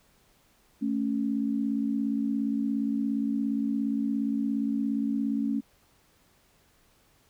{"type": "tone pair together", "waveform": "sine", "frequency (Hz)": [220, 277.2], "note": ["A3", "C#4"], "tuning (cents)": [0, 0], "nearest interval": "major third", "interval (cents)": 400, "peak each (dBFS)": -28, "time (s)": [0.81, 5.61], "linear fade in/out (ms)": 20, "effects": ["pink hiss -64 dBFS RMS until 7.29 s"]}